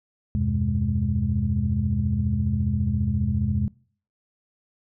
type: tone cluster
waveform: sine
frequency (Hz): 81 / 95.6 / 125.3 / 207.7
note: E2 / G2 / B2 / G#3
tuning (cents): -30 / -43 / +25 / 0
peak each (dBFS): -26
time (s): 0.35-3.68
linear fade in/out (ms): 0
effects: noise-tail reverb RT60 0.5 s tail -24 dB re dry + tanh soft clip ceiling -10 dBFS